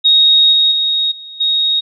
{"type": "tone with level steps", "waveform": "sine", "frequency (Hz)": 3753, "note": "A#7", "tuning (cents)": 11, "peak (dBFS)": [-6, -8, -12, -29, -11], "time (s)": [0.04, 1.81], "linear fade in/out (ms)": 20, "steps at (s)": [0.52, 0.71, 1.11, 1.4], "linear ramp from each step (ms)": 10, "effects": []}